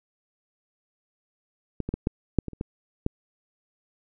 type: clicks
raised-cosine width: 3 ms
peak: -15 / -17 / -14 / -10 / -6 / -19 / -28 / -16 / -11 dBFS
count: 9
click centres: 1.803 / 1.89 / 1.94 / 2.071 / 2.387 / 2.483 / 2.533 / 2.611 / 3.064 s
effects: none